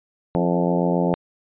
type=harmonic tone with a mistuned harmonic; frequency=87.4 Hz; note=F2; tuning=2 cents sharp; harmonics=2 / 3 / 4 / 5 / 6 / 7 / 8 / 9 / 10; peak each=-21 / -26 / -27 / -27 / -26 / -28 / -30 / -33 / -31 dBFS; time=0.35-1.14 s; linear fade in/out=0 ms; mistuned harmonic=4; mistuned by=-32 cents; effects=resampled to 8000 Hz